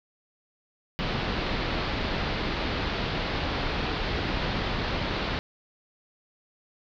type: low-pass noise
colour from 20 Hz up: pink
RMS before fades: -29 dBFS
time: 0.99-5.39 s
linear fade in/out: 0 ms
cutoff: 4600 Hz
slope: 48 dB/octave
effects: none